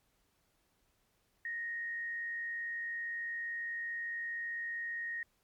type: tone with frequency modulation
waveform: sine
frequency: 1864.7 Hz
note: A#6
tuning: in tune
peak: -36 dBFS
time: 1.45-5.23 s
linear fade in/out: 2 ms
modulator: 77.8 Hz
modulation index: 0.36
effects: pink hiss -75 dBFS RMS until 5.43 s + MP3 96 kbps